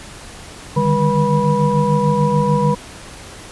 sine tone cluster, 147.6 / 154.4 / 199.9 / 484.9 / 978 Hz, D3 / D#3 / G3 / B4 / B5, +9 / -13 / +34 / -32 / -17 cents, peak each -19 dBFS, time 0.76-2.75 s, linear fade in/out 10 ms, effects pink hiss -36 dBFS RMS until 3.51 s + resampled to 24000 Hz

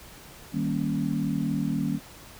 sine chord, Eb dominant seventh, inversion none, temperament equal, 155.56 / 196 / 233.1 / 277.2 Hz, Eb3 / G3 / Bb3 / Db4, 0 / 0 / 0 / 0 cents, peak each -30 dBFS, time 0.52-2 s, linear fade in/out 50 ms, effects pink hiss -47 dBFS RMS until 2.39 s

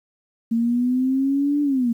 sine linear two-way sweep, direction up then down, 227 to 293.7 to 227 Hz, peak -17 dBFS, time 0.51-1.93 s, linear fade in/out 10 ms, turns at 1.62 s, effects 9-bit

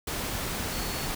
sine tone in noise, 4408 Hz, C#8, 11 cents flat, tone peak -41 dBFS, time 0.72-1.07 s, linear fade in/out 5 ms, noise pink, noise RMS -32 dBFS, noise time 0.07-1.15 s, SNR -12 dB, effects none

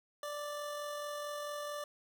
25% pulse tone with amplitude modulation, 587.3 Hz, D5, in tune, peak -34 dBFS, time 0.23-1.84 s, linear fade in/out 2 ms, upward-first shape sine, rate 44.5 Hz, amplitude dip 25%, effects none

